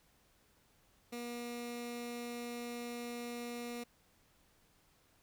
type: tone with notch filter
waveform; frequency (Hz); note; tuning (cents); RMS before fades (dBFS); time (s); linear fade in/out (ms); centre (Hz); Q
15% pulse; 239.3; A#3; +46; -43; 1.12-3.84; 10; 880; 1.6
effects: pink hiss -70 dBFS RMS until 5.22 s